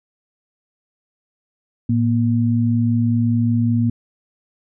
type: tone pair together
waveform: sine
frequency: 111.9 / 237.1 Hz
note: A2 / A#3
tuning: +30 / +30 cents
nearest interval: octave + minor second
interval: 1300 cents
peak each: -17 dBFS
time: 1.89-3.9 s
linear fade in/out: 5 ms
effects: none